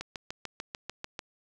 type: click train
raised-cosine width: 0.2 ms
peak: -19 dBFS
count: 9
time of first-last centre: 0.01-1.192 s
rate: 6.77 Hz
effects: none